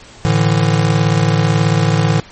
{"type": "chord", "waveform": "square", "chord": "A suspended fourth", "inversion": "none", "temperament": "just", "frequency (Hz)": [110, 146.67, 165], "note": ["A2", "D3", "E3"], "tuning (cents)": [0, -2, 2], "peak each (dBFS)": -16, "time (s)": [0.25, 2.2], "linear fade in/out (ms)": 0, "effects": ["pink hiss -39 dBFS RMS until 2.31 s", "MP3 32 kbps"]}